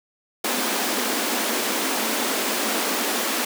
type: high-pass noise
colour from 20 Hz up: pink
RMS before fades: -24 dBFS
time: 0.44-3.45 s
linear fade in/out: 5 ms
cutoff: 210 Hz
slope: 96 dB/octave
effects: none